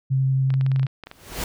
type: tone with vibrato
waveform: sine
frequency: 133.2 Hz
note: C3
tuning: 31 cents sharp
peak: -17 dBFS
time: 0.1-0.87 s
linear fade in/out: 20 ms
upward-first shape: sine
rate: 11 Hz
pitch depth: 8 cents each way
type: clicks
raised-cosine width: 0.3 ms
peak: -21 dBFS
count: 12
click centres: 0.504 / 0.54 / 0.611 / 0.664 / 0.717 / 0.761 / 0.796 / 0.831 / 0.867 / 1.037 / 1.07 / 1.114 s
type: noise with exponential growth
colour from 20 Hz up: pink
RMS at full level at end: -25 dBFS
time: 1.06-1.44 s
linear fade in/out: 2 ms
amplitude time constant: 82 ms
effects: none